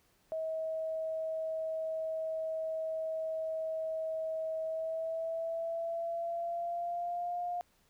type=tone with pitch glide; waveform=sine; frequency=640 to 706 Hz; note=D#5 to F5; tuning=+49 to +19 cents; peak=-33 dBFS; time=0.32-7.61 s; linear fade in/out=0 ms; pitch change=+170 cents; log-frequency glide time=4.62-7.4 s; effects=pink hiss -70 dBFS RMS until 7.89 s